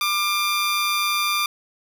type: tone with amplitude modulation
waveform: 15% pulse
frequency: 1192 Hz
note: D6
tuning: 25 cents sharp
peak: -12 dBFS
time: 0.01-1.46 s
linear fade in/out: 2 ms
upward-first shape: sine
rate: 193 Hz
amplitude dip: 35%
effects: none